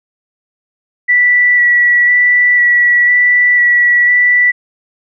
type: tone with vibrato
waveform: sine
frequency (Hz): 1954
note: B6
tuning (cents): -19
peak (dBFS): -6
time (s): 1.08-4.52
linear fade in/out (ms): 20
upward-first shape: square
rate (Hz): 1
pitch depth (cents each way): 11
effects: none